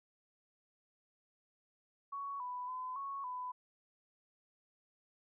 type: tone with pitch steps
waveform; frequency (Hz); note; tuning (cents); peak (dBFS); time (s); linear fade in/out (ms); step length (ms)
sine; 1117 / 992 / 1015 / 1106 / 1000; C#6 / B5 / B5 / C#6 / B5; +13 / +7 / +47 / -4 / +21; -39; 2.12-3.52; 10; 280
effects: none